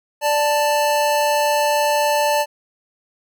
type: tone pair together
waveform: square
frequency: 588.7 / 882 Hz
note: D5 / A5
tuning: +4 / +4 cents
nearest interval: perfect fifth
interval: 700 cents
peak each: -19 dBFS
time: 0.21-2.46 s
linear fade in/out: 50 ms
effects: none